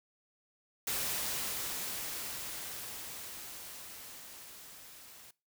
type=noise with level ramp; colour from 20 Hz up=white; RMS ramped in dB=-34 to -54 dBFS; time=0.87-5.31 s; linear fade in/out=5 ms; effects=noise-tail reverb RT60 0.3 s tail -22 dB re dry